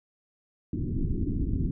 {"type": "low-pass noise", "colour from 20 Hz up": "pink", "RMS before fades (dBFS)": -28, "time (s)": [0.73, 1.71], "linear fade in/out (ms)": 2, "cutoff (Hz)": 340, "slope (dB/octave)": 48, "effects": []}